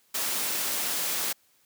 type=high-pass noise; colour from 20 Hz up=white; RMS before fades=-29 dBFS; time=0.14-1.33 s; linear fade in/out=10 ms; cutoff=180 Hz; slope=12 dB/octave; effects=white hiss -65 dBFS RMS until 1.65 s + high-pass 80 Hz 12 dB/octave